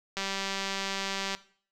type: click train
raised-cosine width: 0.2 ms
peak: -15 dBFS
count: 231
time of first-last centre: 0.17-1.349 s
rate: 195 Hz
effects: noise-tail reverb RT60 0.5 s tail -18 dB re dry